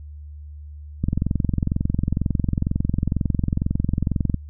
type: click train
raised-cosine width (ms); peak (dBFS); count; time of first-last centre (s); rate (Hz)
5; -8; 74; 1.04-4.343; 22.1
effects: added 74 Hz sine -35 dBFS peak until 4.49 s